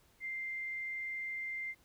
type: tone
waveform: sine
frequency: 2093 Hz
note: C7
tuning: in tune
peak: -37 dBFS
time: 0.2-1.75 s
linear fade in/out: 50 ms
effects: pink hiss -68 dBFS RMS until 1.84 s